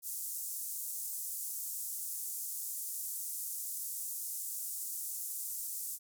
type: band-pass noise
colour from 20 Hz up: white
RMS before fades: -40 dBFS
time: 0.02-5.99 s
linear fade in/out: 50 ms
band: 7000 to 16000 Hz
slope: 24 dB/octave
effects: none